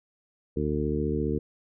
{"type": "harmonic tone with a mistuned harmonic", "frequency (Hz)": 74.8, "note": "D2", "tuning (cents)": 32, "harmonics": [1, 2, 3, 4, 5, 6], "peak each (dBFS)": [-32, -32, -32, -32, -32, -32], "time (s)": [0.56, 1.39], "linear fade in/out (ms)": 10, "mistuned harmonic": 1, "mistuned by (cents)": -22, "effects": []}